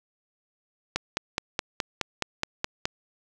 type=click train; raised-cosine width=0.2 ms; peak=-8 dBFS; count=10; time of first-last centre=0.96-2.855 s; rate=4.75 Hz; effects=none